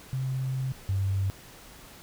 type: tone pair in turn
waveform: sine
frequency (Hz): 131.3 / 96.98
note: C3 / G2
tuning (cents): +6 / -18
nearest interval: perfect fourth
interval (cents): 524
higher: first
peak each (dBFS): -27 / -24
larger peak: second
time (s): 0.13-0.72 / 0.89-1.3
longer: first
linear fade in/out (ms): 0
effects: pink hiss -49 dBFS RMS until 2.02 s